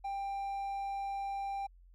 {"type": "tone", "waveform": "triangle", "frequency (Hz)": 791, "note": "G5", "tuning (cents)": 15, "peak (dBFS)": -33, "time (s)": [0.04, 1.67], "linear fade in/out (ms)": 10, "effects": ["added 44 Hz sine -56 dBFS peak until 1.94 s"]}